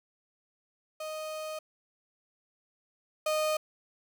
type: tone pair in turn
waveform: 35% pulse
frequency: 622.3 / 617.6 Hz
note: D#5 / D#5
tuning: 0 / -13 cents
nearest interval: unison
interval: 13 cents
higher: first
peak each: -34 / -25 dBFS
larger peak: second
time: 1-1.59 / 3.26-3.57 s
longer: first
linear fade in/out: 5 ms
effects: none